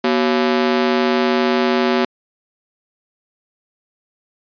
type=ring-modulated tone; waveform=sawtooth; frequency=310 Hz; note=D#4; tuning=6 cents flat; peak=-7 dBFS; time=0.04-2.05 s; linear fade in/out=5 ms; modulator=68.7 Hz; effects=resampled to 11025 Hz